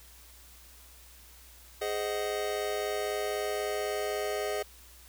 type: chord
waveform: square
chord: Ab dominant seventh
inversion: none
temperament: just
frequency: 415.3 / 519.1 / 623 / 747.5 Hz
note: Ab4 / C5 / Eb5 / Gb5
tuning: 0 / -14 / +2 / +17 cents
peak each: -34 / -40 / -36 / -40 dBFS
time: 1.81-4.63 s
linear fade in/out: 10 ms
effects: added 60 Hz sine -55 dBFS peak until 5.08 s + white hiss -55 dBFS RMS until 5.08 s